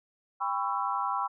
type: chord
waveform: sine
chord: C# half-diminished seventh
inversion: second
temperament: just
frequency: 798.3 / 997.9 / 1108.7 / 1330.5 Hz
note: G5 / B5 / C#6 / E6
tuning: +31 / +18 / 0 / +16 cents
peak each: -33 / -32 / -33 / -34 dBFS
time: 0.4-1.28 s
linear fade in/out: 20 ms
effects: none